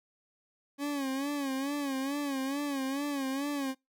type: tone with vibrato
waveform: 40% pulse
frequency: 277.2 Hz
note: C#4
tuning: in tune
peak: -30 dBFS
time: 0.78-3.75 s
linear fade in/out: 50 ms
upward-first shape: sine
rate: 2.3 Hz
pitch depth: 85 cents each way
effects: noise-tail reverb RT60 0.2 s tail -25 dB re dry